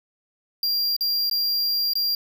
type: tone with dropouts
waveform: square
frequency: 4764 Hz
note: D8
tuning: 24 cents sharp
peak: -21 dBFS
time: 0.63-2.15 s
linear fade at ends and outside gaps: 2 ms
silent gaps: 0.965-1.008 / 1.298-1.312 / 1.935-1.954 s
effects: none